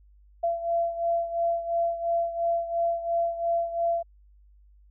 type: beating tone pair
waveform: sine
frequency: 678 / 680.9 Hz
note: E5 / F5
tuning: +49 / -44 cents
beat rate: 2.9 Hz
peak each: -25 / -30 dBFS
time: 0.43-4.03 s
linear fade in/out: 10 ms
effects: added 50 Hz sine -53 dBFS peak until 4.9 s